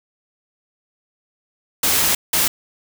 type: noise bursts at uneven times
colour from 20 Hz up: white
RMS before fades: -17 dBFS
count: 2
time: 1.83-2.15 / 2.33-2.48 s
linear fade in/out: 5 ms
effects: none